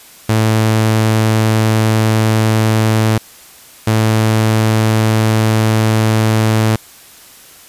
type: tone pair in turn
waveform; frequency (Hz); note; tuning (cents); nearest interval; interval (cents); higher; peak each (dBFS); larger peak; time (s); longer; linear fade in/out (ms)
sawtooth; 110 / 110; A2 / A2; 0 / 0; unison; 0; neither; -6; neither; 0.29-3.18 / 3.87-6.76; neither; 5
effects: white hiss -40 dBFS RMS until 7.68 s + resampled to 32000 Hz